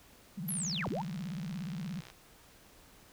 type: tone with vibrato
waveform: sine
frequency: 174.61 Hz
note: F3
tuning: in tune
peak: -36 dBFS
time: 0.37-2.01 s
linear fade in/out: 10 ms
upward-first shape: sine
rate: 17 Hz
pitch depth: 280 cents each way
type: linear two-way sweep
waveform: sine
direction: down then up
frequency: 11840 to 65.41 to 981 Hz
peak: -34 dBFS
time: 0.48-1.02 s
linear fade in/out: 5 ms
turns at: 0.88 s
type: click train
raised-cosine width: 0.2 ms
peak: -32 dBFS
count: 102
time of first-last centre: 0.49-2.101 s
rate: 62.7 Hz
effects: pink hiss -59 dBFS RMS until 3.12 s